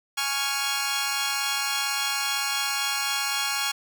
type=chord; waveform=10% pulse; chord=Db major; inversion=second; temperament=equal; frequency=830.6 / 1108.7 / 1396.9 Hz; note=Ab5 / Db6 / F6; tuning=0 / 0 / 0 cents; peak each=-21 dBFS; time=0.17-3.72 s; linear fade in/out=10 ms; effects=none